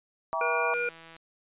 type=chord; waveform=sine; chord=E diminished seventh; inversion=none; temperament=just; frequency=659.3 / 791.1 / 949.3 / 1139.2 Hz; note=E5 / G5 / Bb5 / Db6; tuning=0 / +16 / +31 / +47 cents; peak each=-32 / -36 / -32 / -32 dBFS; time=0.33-0.74 s; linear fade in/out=0 ms
type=harmonic tone; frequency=479.8 Hz; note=A#4; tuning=50 cents sharp; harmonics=1 / 3 / 5; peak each=-31 / -31 / -31 dBFS; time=0.41-0.89 s; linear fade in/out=2 ms
type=click train; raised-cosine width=0.3 ms; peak=-33 dBFS; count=69; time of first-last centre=0.75-1.165 s; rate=164 Hz
effects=resampled to 8000 Hz